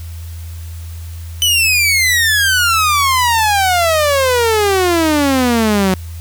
sawtooth exponential sweep, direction down, 3026 to 183.5 Hz, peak -7 dBFS, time 1.42-5.94 s, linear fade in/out 0 ms, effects added 83 Hz sine -25 dBFS peak until 6.2 s + white hiss -41 dBFS RMS until 6.2 s

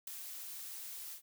blue noise with ADSR envelope, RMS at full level -38 dBFS, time 0.07-1.22 s, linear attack 6 ms, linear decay 4 ms, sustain -8 dB, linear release 92 ms, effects none

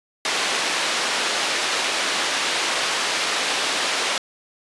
white band-pass noise, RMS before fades -23 dBFS, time 0.25-4.18 s, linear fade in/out 2 ms, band 350 to 4200 Hz, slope 12 dB/octave, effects resampled to 24000 Hz

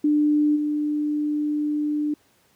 sine tone with level steps, 298 Hz, D4, 25 cents sharp, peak -16 / -21 dBFS, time 0.04-2.14 s, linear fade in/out 5 ms, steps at 0.55 s, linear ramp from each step 20 ms, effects pink hiss -61 dBFS RMS until 2.55 s + high-pass 100 Hz 12 dB/octave

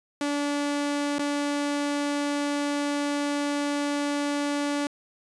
sawtooth tone with dropouts, 288.6 Hz, D4, 30 cents flat, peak -21 dBFS, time 0.21-4.87 s, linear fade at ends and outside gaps 2 ms, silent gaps 1.184-1.192 s, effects resampled to 22050 Hz

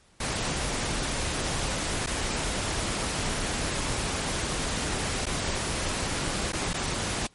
pink noise with dropouts, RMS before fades -29 dBFS, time 0.2-7.27 s, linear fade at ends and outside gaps 5 ms, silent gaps 2.063-2.07 / 5.257-5.265 / 6.521-6.531 / 6.733-6.74 s, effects pink hiss -60 dBFS RMS until 7.34 s + MP3 48 kbps

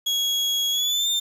35% pulse tone with pitch glide, 3322 to 3602 Hz, G#7 to A7, 0 to +40 cents, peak -19 dBFS, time 0.06-1.2 s, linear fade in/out 10 ms, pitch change +140 cents, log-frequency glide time 0.71-1.08 s, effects resampled to 32000 Hz + 8-bit

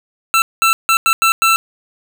25% pulse tone bursts at uneven times, 1337 Hz, E6, 24 cents sharp, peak -6 dBFS, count 6, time 0.34-0.42 / 0.62-0.73 / 0.89-0.97 / 1.06-1.13 / 1.22-1.32 / 1.42-1.56 s, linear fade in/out 0 ms, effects none

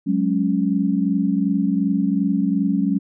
sine chord, F# suspended second, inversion none, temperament equal, 185 / 207.7 / 277.2 Hz, F#3 / G#3 / C#4, 0 / 0 / 0 cents, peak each -21 / -21 / -21 dBFS, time 0.06-2.99 s, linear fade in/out 20 ms, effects none

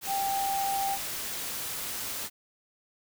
sine tone in noise, 787 Hz, G5, 7 cents sharp, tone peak -27 dBFS, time 0.06-0.98 s, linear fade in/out 50 ms, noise white, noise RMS -35 dBFS, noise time 0.01-2.3 s, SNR +5 dB, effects none

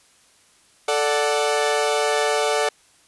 sawtooth chord, D major, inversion second, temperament equal, 440 / 587.3 / 740 Hz, A4 / D5 / F#5, 0 / 0 / 0 cents, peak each -18 / -19 / -21 dBFS, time 0.88-2.69 s, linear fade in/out 5 ms, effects white hiss -56 dBFS RMS until 3.07 s + resampled to 24000 Hz

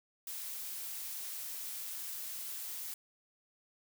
blue noise, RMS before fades -42 dBFS, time 0.27-2.94 s, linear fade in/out 2 ms, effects none

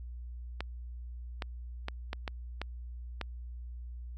clicks, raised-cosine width 0.3 ms, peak -19 dBFS, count 7, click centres 0.606 / 1.422 / 1.884 / 2.131 / 2.278 / 2.616 / 3.213 s, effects added 60 Hz sine -40 dBFS peak until 4.17 s

